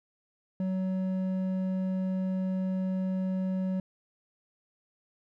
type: tone with hard clipping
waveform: sine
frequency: 187.4 Hz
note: F#3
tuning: 22 cents sharp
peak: -29 dBFS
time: 0.6-3.8 s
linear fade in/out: 2 ms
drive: 6 dB
effects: none